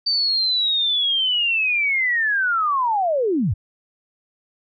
sine linear sweep, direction down, 4620 to 73.42 Hz, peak -17 dBFS, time 0.06-3.54 s, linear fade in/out 10 ms, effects none

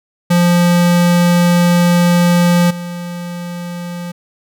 square tone with level steps, 174.61 Hz, F3, in tune, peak -9 / -23 dBFS, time 0.3-4.12 s, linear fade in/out 10 ms, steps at 2.7 s, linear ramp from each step 10 ms, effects none

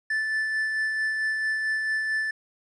triangle tone with tremolo, 1755 Hz, A6, 5 cents flat, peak -21 dBFS, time 0.1-2.31 s, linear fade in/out 5 ms, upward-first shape sine, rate 4.5 Hz, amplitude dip 30%, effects resampled to 24000 Hz + 10-bit

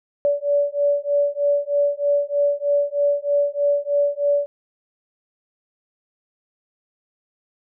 sine beating tone pair, 573 / 576.2 Hz, D5 / D5, -43 / -33 cents, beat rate 3.2 Hz, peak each -20 dBFS, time 0.25-4.46 s, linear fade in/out 0 ms, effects none

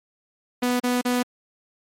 sawtooth tone bursts, 246.9 Hz, B3, in tune, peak -16 dBFS, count 3, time 0.62-1.23 s, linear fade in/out 10 ms, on 180 ms, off 35 ms, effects MP3 64 kbps

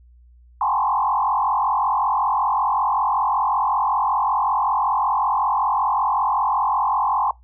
sine tone with frequency modulation, 943 Hz, A#5, 20 cents sharp, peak -17 dBFS, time 0.61-7.31 s, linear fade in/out 2 ms, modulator 45.3 Hz, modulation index 3.5, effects noise-tail reverb RT60 0.2 s tail -23 dB re dry + added 60 Hz sine -47 dBFS peak until 7.43 s

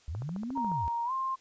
sine linear two-way sweep, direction up then down, 65.41 to 279 to 65.41 Hz, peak -33 dBFS, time 0.08-0.88 s, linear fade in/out 0 ms, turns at 0.56 s
click train, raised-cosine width 1 ms, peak -30 dBFS, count 9, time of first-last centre 0.15-0.717 s, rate 14.1 Hz
sine tone with pitch glide, 936 to 1056.7 Hz, A#5 to C6, +7 to +17 cents, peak -29 dBFS, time 0.55-1.36 s, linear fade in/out 20 ms, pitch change +210 cents, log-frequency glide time 1.05-1.12 s
effects white hiss -62 dBFS RMS until 1.4 s + resampled to 16000 Hz

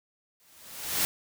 white noise with exponential growth, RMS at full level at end -24 dBFS, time 0.4-1.05 s, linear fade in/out 0 ms, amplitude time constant 140 ms, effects none

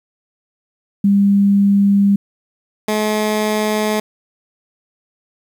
sine / 15% pulse tone pair in turn, 200 / 213.6 Hz, G3 / G#3, +35 / +49 cents, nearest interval minor second, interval 114 cents, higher second, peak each -9 dBFS, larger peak neither, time 1.04-2.16 / 2.88-4 s, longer neither, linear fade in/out 5 ms, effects 8-bit

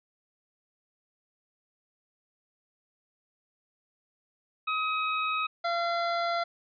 25% pulse tone pair in turn, 1267 / 684.5 Hz, D#6 / F5, +31 / -35 cents, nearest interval major seventh, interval 1066 cents, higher first, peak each -23 dBFS, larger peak neither, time 4.67-5.47 / 5.64-6.44 s, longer neither, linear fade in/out 10 ms, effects resampled to 11025 Hz

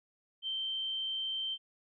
sine tone, 3122 Hz, G7, 8 cents flat, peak -33 dBFS, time 0.42-1.58 s, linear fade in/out 50 ms, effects none

